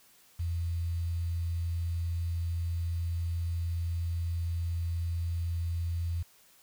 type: tone with quantisation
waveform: sine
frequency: 84.7 Hz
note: E2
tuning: 48 cents sharp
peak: -29 dBFS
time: 0.39-6.23 s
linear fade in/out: 10 ms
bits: 9
effects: white hiss -61 dBFS RMS until 6.62 s